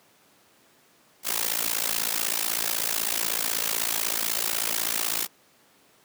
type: noise with amplitude modulation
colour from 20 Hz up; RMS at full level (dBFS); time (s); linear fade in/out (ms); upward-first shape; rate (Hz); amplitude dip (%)
white; -23; 1.23-5.28; 50; sine; 56.1; 95
effects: pink hiss -59 dBFS RMS until 6.04 s + high-pass 200 Hz 12 dB/octave